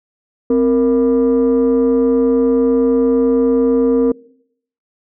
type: tone pair together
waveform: sine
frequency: 260.7 / 464.5 Hz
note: C4 / A#4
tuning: -6 / -6 cents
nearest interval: minor seventh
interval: 1000 cents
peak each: -11 dBFS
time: 0.5-4.12 s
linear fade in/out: 5 ms
effects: noise-tail reverb RT60 0.7 s tail -24 dB re dry + tanh soft clip ceiling -7 dBFS